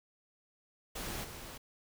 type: noise with level steps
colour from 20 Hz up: pink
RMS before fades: -40 / -47 dBFS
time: 0.95-1.58 s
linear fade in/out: 10 ms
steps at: 1.23 s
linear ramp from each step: 20 ms
effects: none